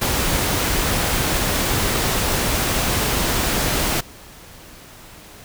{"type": "noise", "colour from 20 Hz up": "pink", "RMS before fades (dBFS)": -20, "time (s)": [0.01, 4.01], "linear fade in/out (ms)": 10, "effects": ["pink hiss -42 dBFS RMS until 5.44 s"]}